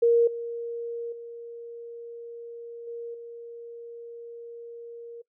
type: tone with level steps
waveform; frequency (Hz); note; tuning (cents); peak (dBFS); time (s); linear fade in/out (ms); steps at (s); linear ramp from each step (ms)
sine; 468.4; A#4; +8; -16 / -30 / -37 / -33 / -38; 0.02-5.22; 10; 0.27 / 1.12 / 2.87 / 3.14; 5
effects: noise-tail reverb RT60 0.1 s tail -22 dB re dry